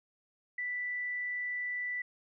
sine tone, 1975.5 Hz, B6, in tune, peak -33 dBFS, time 0.58-2.02 s, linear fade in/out 5 ms, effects none

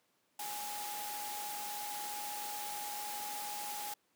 sine tone in noise, 830 Hz, G#5, 1 cent flat, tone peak -42 dBFS, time 0.39-3.94 s, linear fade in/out 5 ms, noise white, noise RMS -43 dBFS, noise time 0.39-3.94 s, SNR -2 dB, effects pink hiss -75 dBFS RMS until 4.15 s + high-pass 200 Hz 12 dB/octave

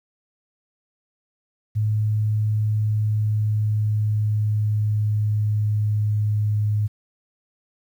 sine tone with pitch glide, 107.1 to 105.26 Hz, A2 to G#2, -46 to +24 cents, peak -18 dBFS, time 1.75-6.88 s, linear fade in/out 20 ms, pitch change -30 cents, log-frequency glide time 2.67-6.69 s, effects 9-bit

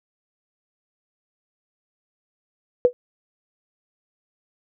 sine tone with exponential decay, 493 Hz, B4, 3 cents flat, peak -7 dBFS, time 2.85-2.93 s, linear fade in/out 0 ms, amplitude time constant 17 ms, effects none

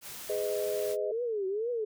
white noise, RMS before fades -43 dBFS, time 0.01-0.97 s, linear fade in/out 50 ms
sine chord, G# minor, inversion none, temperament equal with one note detuned, 415.3 / 505.1 / 622.3 Hz, G#4 / B4 / D#5, 0 / +39 / 0 cents, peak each -32 / -35 / -33 dBFS, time 0.29-1.12 s, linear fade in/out 10 ms
sine tone with vibrato, 429.4 Hz, A4, 42 cents flat, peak -29 dBFS, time 1.11-1.85 s, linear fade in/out 10 ms, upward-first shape triangle, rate 2.1 Hz, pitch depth 250 cents each way
effects none

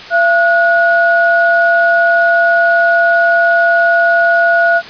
sine tone pair together, 680 / 1454.7 Hz, F5 / F#6, -46 / -30 cents, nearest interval octave + minor second, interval 1316 cents, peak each -10 dBFS, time 0.1-4.82 s, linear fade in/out 50 ms, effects white hiss -30 dBFS RMS until 4.89 s + resampled to 11025 Hz

